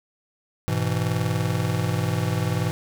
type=chord; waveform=square; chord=E major; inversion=first; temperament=just; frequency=103.01 / 123.61 / 164.81 Hz; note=G#2 / B2 / E3; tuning=-14 / +2 / 0 cents; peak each=-27 dBFS; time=0.68-2.71 s; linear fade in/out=0 ms; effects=none